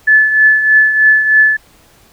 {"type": "tone with tremolo", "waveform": "sine", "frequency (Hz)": 1733, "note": "A6", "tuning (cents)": -27, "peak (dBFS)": -3, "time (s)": [0.07, 1.57], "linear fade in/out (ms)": 10, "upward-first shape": "triangle", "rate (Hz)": 3.2, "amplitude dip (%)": 65, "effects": ["pink hiss -47 dBFS RMS until 2.12 s"]}